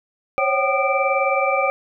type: tone cluster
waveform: sine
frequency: 537 / 556 / 767 / 1218 / 2335 Hz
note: C5 / C#5 / G5 / D#6 / D7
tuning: +45 / +5 / -38 / -37 / -11 cents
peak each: -23 dBFS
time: 0.38-1.7 s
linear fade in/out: 0 ms
effects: none